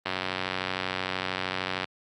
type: click train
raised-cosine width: 0.3 ms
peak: -12 dBFS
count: 167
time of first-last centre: 0.06-1.843 s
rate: 93.1 Hz
effects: high-pass 100 Hz 12 dB/octave + Opus 32 kbps